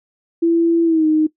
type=tone with pitch glide; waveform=sine; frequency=334.7 to 310.5 Hz; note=E4 to D#4; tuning=+26 to -3 cents; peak=-11 dBFS; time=0.42-1.27 s; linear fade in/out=10 ms; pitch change=-129 cents; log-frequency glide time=0.84-1.06 s; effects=noise-tail reverb RT60 0.1 s tail -18 dB re dry